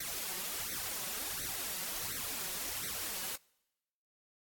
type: noise with flanger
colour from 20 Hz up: white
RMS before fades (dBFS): -39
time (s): 0-3.36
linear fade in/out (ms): 5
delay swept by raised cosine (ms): 0.49 to 5.49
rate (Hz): 1.4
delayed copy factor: +1
effects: noise-tail reverb RT60 1.0 s tail -26 dB re dry + AAC 64 kbps